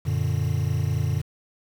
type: chord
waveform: triangle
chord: Gb augmented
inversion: none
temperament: equal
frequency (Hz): 92.5 / 116.54 / 146.83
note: Gb2 / Bb2 / D3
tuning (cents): 0 / 0 / 0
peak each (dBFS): -24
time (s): 0.05-1.22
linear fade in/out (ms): 20
effects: 7-bit